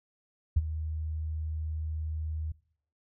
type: tone with ADSR envelope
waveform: sine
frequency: 78.3 Hz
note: D#2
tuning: 11 cents sharp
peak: -18 dBFS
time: 0.56-2.52 s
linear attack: 10 ms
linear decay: 35 ms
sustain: -13 dB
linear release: 5 ms
effects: noise-tail reverb RT60 0.6 s tail -22 dB re dry